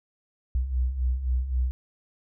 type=beating tone pair; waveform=sine; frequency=60.3 / 64.1 Hz; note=B1 / C2; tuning=-41 / -35 cents; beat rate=3.8 Hz; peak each=-30 / -24 dBFS; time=0.55-1.71 s; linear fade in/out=0 ms; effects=none